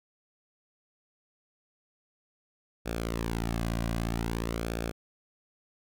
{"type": "tone with flanger", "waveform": "sawtooth", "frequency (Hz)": 57, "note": "A#1", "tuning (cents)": -38, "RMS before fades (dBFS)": -32, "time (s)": [2.85, 4.92], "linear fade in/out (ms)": 20, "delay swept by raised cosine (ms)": [0.99, 2.29], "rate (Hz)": 0.52, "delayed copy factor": -0.65, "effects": []}